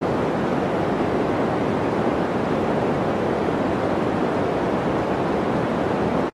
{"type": "band-pass noise", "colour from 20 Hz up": "white", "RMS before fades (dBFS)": -22, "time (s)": [0.01, 6.3], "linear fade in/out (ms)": 20, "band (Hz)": [150, 520], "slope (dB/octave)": 12, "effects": ["AAC 32 kbps"]}